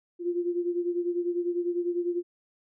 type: beating tone pair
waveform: sine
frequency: 347.9 / 357.9 Hz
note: F4 / F4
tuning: -7 / +42 cents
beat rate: 10 Hz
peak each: -27 / -32 dBFS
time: 0.19-2.23 s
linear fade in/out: 50 ms
effects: none